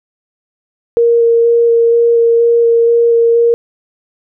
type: tone with vibrato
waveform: sine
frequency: 466.2 Hz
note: A#4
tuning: in tune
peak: -6 dBFS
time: 0.97-3.54 s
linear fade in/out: 0 ms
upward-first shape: square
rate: 2.1 Hz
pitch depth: 8 cents each way
effects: none